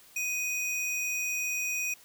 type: tone pair together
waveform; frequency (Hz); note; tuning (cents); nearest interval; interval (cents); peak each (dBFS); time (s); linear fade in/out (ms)
square; 2489 / 5761; D#7 / F#8; 0 / -47; octave + minor third; 1453; -31 / -36; 0.16-1.94; 5
effects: white hiss -56 dBFS RMS until 2.04 s